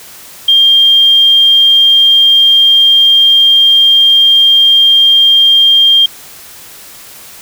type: tone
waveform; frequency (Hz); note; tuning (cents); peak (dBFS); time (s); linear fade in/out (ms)
sine; 3200; G7; +35; -3; 0.48-6.06; 5
effects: white hiss -33 dBFS RMS until 7.41 s